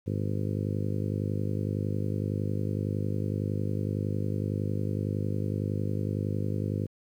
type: harmonic tone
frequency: 50.9 Hz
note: G#1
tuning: 34 cents flat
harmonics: 2 / 3 / 4 / 5 / 6 / 7 / 8 / 9 / 10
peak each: -30 / -34 / -36 / -38 / -40 / -41 / -42 / -43 / -44 dBFS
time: 0.06-6.87 s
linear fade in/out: 20 ms
effects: 10-bit